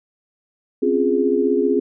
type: chord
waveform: sine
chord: Db major seventh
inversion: third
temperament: equal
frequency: 261.6 / 277.2 / 349.2 / 415.3 Hz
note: C4 / Db4 / F4 / Ab4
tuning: 0 / 0 / 0 / 0 cents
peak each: -21 / -24 / -21 / -18 dBFS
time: 0.82-1.8 s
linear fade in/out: 10 ms
effects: none